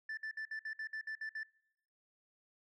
sine tone bursts, 1760 Hz, A6, in tune, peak -36 dBFS, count 10, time 0.09-1.433 s, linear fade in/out 5 ms, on 83 ms, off 57 ms, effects noise-tail reverb RT60 0.8 s tail -26 dB re dry + tanh soft clip ceiling -38 dBFS

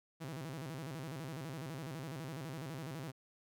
sawtooth tone with vibrato, 146.4 Hz, D3, 5 cents flat, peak -38 dBFS, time 0.2-3.12 s, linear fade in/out 20 ms, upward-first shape square, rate 12 Hz, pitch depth 190 cents each way, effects none

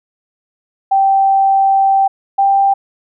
sine tone pair in turn, 780 / 788.2 Hz, G5 / G5, -9 / +9 cents, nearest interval unison, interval 18 cents, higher second, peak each -8 dBFS, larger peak neither, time 0.91-2.08 / 2.38-2.74 s, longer first, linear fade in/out 10 ms, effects none

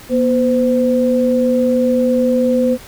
sine tone pair together, 241.4 / 511.9 Hz, B3 / C5, -39 / -38 cents, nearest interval octave + minor second, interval 1301 cents, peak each -14 dBFS, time 0.09-2.78 s, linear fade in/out 50 ms, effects pink hiss -38 dBFS RMS until 2.87 s

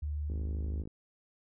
sine tone with pitch glide, 74.3 to 73.19 Hz, D2 to D2, +21 to -5 cents, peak -32 dBFS, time 0.02-0.83 s, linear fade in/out 10 ms, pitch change -26 cents, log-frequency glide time 0.4-0.54 s
click train, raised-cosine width 3 ms, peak -31 dBFS, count 31, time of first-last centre 0.3-0.875 s, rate 52.2 Hz
effects none

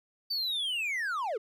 triangle linear sweep, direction down, 4632 to 383.8 Hz, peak -28 dBFS, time 0.3-1.38 s, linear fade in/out 10 ms, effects none

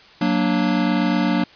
square chord, Gb augmented, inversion none, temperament equal, 185 / 233.1 / 293.7 Hz, Gb3 / Bb3 / D4, 0 / 0 / 0 cents, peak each -22 dBFS, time 0.21-1.44 s, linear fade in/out 5 ms, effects white hiss -47 dBFS RMS until 1.55 s + resampled to 11025 Hz

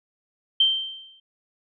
sine tone with exponential decay, 3131 Hz, G7, 3 cents flat, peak -13 dBFS, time 0.6-1.2 s, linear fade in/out 5 ms, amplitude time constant 130 ms, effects none

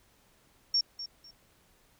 sine tone with echo, 5500 Hz, F8, 27 cents flat, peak -23 dBFS, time 0.74-0.81 s, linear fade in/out 5 ms, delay 250 ms, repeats 2, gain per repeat -13 dB, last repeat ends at 1.31 s, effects pink hiss -65 dBFS RMS until 1.99 s

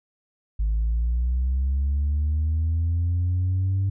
sine linear sweep, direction up, 51.91 to 98 Hz, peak -18 dBFS, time 0.59-3.9 s, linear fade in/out 10 ms, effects tanh soft clip ceiling -18 dBFS

